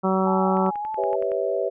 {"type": "harmonic tone", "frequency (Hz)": 189.4, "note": "F#3", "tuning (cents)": 41, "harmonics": [1, 2, 3, 4, 5, 6, 7], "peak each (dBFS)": [-22, -25, -27, -28, -29, -30, -30], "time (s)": [0.03, 0.71], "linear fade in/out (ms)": 20}
{"type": "tone with vibrato", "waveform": "sine", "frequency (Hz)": 848, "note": "G#5", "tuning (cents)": 36, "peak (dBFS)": -26, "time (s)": [0.26, 1.16], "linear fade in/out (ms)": 10, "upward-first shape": "sine", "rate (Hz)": 3.4, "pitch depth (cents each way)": 49}
{"type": "click train", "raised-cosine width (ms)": 0.5, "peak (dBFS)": -26, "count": 9, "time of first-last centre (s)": [0.57, 1.318], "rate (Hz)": 10.7}
{"type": "chord", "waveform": "sine", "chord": "C# half-diminished seventh", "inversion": "second", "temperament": "equal with one note detuned", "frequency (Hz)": [392, 493.9, 554.4, 651.7], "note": ["G4", "B4", "C#5", "E5"], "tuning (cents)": [0, 0, 0, -20], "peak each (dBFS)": -27, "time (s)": [0.97, 1.7], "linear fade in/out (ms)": 20}
{"effects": []}